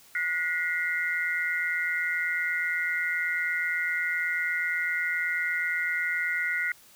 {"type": "tone cluster", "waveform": "sine", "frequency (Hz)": [1451, 1930, 2098], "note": ["F#6", "B6", "C7"], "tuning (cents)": [-34, -40, 4], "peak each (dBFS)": -30, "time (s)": [0.15, 6.72], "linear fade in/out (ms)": 2, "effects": ["white hiss -55 dBFS RMS until 6.95 s"]}